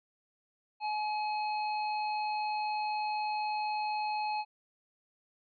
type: harmonic tone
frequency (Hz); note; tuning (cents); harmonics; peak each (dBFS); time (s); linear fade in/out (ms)
848; G#5; +36; 1 / 3 / 5; -31 / -41 / -45; 0.8-4.45; 50
effects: none